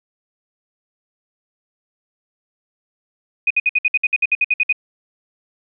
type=tone bursts; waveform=sine; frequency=2489 Hz; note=D#7; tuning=in tune; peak=-12 dBFS; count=14; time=3.47-4.727 s; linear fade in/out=5 ms; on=35 ms; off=59 ms; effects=none